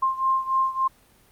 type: beating tone pair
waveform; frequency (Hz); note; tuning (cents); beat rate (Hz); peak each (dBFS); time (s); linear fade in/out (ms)
sine; 1056 / 1059.5; C6 / C6; +16 / +21; 3.5; -22 / -25; 0.02-0.88; 10
effects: pink hiss -57 dBFS RMS until 1.31 s + Opus 32 kbps